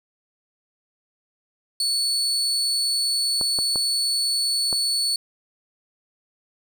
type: tone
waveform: 35% pulse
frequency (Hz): 4435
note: C#8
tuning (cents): 0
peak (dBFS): -19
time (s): 1.8-5.16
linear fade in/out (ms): 2
type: clicks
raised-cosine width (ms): 1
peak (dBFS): -17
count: 4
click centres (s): 3.412 / 3.588 / 3.758 / 4.728
effects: none